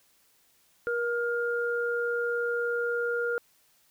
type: tone pair together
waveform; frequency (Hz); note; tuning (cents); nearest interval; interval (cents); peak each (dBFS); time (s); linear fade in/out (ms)
sine; 475.2 / 1412; A#4 / F6; +33 / +19; octave + perfect fifth; 1886; -28 / -30; 0.87-3.38; 0
effects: white hiss -65 dBFS RMS until 3.9 s